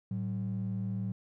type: ring-modulated tone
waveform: triangle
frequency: 150.3 Hz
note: D3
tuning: 40 cents sharp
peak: -25 dBFS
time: 0.11-1.12 s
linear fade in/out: 0 ms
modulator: 39.6 Hz
effects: tanh soft clip ceiling -27 dBFS